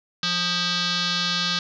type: tone with frequency modulation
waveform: sine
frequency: 174.61 Hz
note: F3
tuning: in tune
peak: -21 dBFS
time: 0.23-1.59 s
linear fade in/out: 2 ms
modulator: 706 Hz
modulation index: 6.8
effects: none